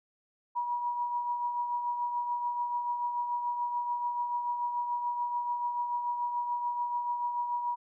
sine tone with tremolo, 964 Hz, B5, 42 cents flat, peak -27 dBFS, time 0.55-7.76 s, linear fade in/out 20 ms, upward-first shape triangle, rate 6.9 Hz, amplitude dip 50%, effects none

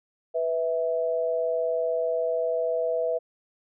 sine tone pair together, 493.9 / 653.4 Hz, B4 / E5, 0 / -15 cents, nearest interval perfect fourth, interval 485 cents, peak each -26 dBFS, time 0.34-3.19 s, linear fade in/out 20 ms, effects none

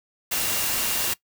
sine tone in noise, 2782 Hz, F7, 7 cents flat, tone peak -35 dBFS, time 0.31-1.14 s, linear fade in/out 10 ms, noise white, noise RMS -25 dBFS, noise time 0.31-1.14 s, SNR -13 dB, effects noise-tail reverb RT60 0.1 s tail -20 dB re dry

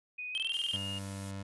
sine tone with pitch glide, 2486 to 2839 Hz, D#7 to F7, -2 to +28 cents, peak -37 dBFS, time 0.18-0.99 s, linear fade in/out 10 ms, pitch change +230 cents, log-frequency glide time 0.31-0.56 s
triangle tone bursts, 3148 Hz, G7, 7 cents sharp, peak -29 dBFS, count 9, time 0.35-0.761 s, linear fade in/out 0 ms, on 27 ms, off 21 ms
blue noise, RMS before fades -47 dBFS, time 0.53-1.31 s, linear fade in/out 2 ms
25% pulse tone with vibrato, 98 Hz, G2, in tune, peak -35 dBFS, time 0.73-1.43 s, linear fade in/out 10 ms, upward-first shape triangle, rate 18 Hz, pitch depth 9 cents each way
effects resampled to 24000 Hz

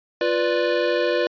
square chord, B diminished, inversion second, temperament equal, 349.2 / 493.9 / 587.3 Hz, F4 / B4 / D5, 0 / 0 / 0 cents, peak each -25 / -23 / -24 dBFS, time 0.21-1.27 s, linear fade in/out 2 ms, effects resampled to 11025 Hz

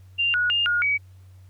sine tone with pitch steps, 2786 / 1458 / 2818 / 1431 / 2269 Hz, F7 / F#6 / F7 / F6 / C#7, -5 / -26 / +15 / +42 / +40 cents, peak -19 dBFS, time 0.18-0.98 s, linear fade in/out 20 ms, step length 160 ms, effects added 93 Hz sine -45 dBFS peak until 1.49 s + pink hiss -64 dBFS RMS until 1.49 s

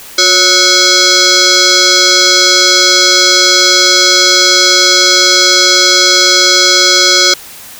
sine tone with frequency modulation, 361.1 Hz, F#4, 42 cents flat, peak -4 dBFS, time 0.18-7.34 s, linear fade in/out 5 ms, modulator 921 Hz, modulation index 6.3, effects white hiss -31 dBFS RMS until 7.79 s

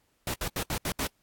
pink noise bursts at uneven times, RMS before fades -31 dBFS, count 6, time 0.27-0.34 / 0.41-0.48 / 0.56-0.63 / 0.7-0.78 / 0.85-0.92 / 0.99-1.07 s, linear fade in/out 2 ms, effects pink hiss -71 dBFS RMS until 1.22 s + AAC 64 kbps

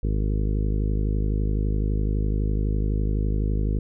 harmonic tone, 51.91 Hz, G#1, in tune, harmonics 1 / 2 / 3 / 4 / 5 / 6 / 7 / 8 / 9, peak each -22 / -28 / -32 / -34 / -36 / -38 / -39 / -40 / -41 dBFS, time 0.03-3.79 s, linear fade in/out 5 ms, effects none

